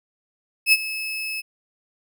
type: tone with ADSR envelope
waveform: 35% pulse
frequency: 2595 Hz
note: E7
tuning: 28 cents flat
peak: -9 dBFS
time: 0.66-1.42 s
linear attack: 65 ms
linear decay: 39 ms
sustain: -16 dB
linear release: 25 ms
effects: none